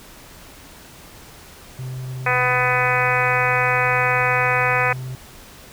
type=tone; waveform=triangle; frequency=128.7 Hz; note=C3; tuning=28 cents flat; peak=-25 dBFS; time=1.79-5.15 s; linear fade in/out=0 ms
type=harmonic tone; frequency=250 Hz; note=B3; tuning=21 cents sharp; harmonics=2 / 3 / 4 / 5 / 6 / 7 / 8 / 9 / 10; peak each=-25 / -25 / -25 / -25 / -25 / -25 / -25 / -25 / -25 dBFS; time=2.26-4.93 s; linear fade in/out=5 ms
effects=pink hiss -43 dBFS RMS until 5.72 s

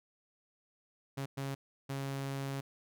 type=tone bursts at uneven times; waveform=sawtooth; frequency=137.1 Hz; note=C#3; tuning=19 cents flat; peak=-32 dBFS; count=3; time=1.17-1.26 / 1.37-1.55 / 1.89-2.61 s; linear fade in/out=10 ms; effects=none

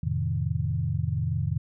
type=chord; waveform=sine; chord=F dominant seventh; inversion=none; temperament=equal; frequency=87.31 / 110 / 130.81 / 155.56 Hz; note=F2 / A2 / C3 / Eb3; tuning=0 / 0 / 0 / 0 cents; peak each=-30 dBFS; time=0.03-1.58 s; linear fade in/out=5 ms; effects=none

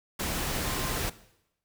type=tone in noise; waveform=sine; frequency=1046.5 Hz; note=C6; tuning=in tune; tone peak=-41 dBFS; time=0.63-0.98 s; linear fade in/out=10 ms; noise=pink; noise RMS=-31 dBFS; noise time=0.19-1.1 s; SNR=-13 dB; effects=noise-tail reverb RT60 0.8 s tail -17 dB re dry

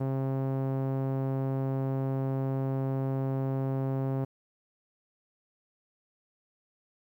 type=tone with low-pass filter; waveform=sawtooth; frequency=133.9 Hz; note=C3; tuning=40 cents sharp; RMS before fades=-30 dBFS; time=0-4.25 s; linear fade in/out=10 ms; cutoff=740 Hz; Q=0.83; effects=11-bit

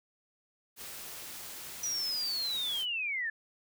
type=noise; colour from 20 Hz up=white; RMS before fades=-44 dBFS; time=0.76-2.86 s; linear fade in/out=50 ms
type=linear sweep; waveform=sine; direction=down; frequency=5890 to 1719 Hz; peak=-31 dBFS; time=1.83-3.3 s; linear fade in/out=5 ms
effects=none

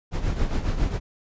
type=noise with tremolo; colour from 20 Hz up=brown; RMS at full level=-21 dBFS; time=0.11-1 s; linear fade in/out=50 ms; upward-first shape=triangle; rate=7.3 Hz; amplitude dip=70%; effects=resampled to 16000 Hz

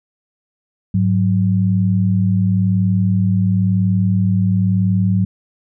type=tone pair together; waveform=sine; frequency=103.83 / 184.79 Hz; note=G#2 / F#3; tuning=0 / -2 cents; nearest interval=minor seventh; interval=998 cents; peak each=-15 dBFS; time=0.94-5.25 s; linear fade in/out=5 ms; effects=none

